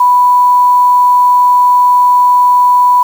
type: tone with quantisation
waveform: sine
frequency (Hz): 987.8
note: B5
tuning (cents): 0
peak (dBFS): -4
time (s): 0-3.03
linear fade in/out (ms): 5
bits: 5
effects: none